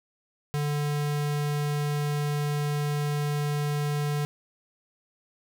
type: tone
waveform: square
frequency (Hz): 146.83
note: D3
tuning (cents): 0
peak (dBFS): -26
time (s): 0.54-4.25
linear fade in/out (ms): 0
effects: none